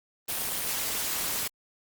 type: noise with amplitude modulation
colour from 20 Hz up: white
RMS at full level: -27 dBFS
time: 0.28-1.48 s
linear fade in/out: 10 ms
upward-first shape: sine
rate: 212 Hz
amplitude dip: 75%
effects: Opus 24 kbps